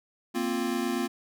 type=chord; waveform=square; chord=Bb suspended second; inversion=none; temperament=equal; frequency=233.1 / 261.6 / 349.2 Hz; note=Bb3 / C4 / F4; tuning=0 / 0 / 0 cents; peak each=-32 dBFS; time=0.34-1.08 s; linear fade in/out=20 ms; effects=none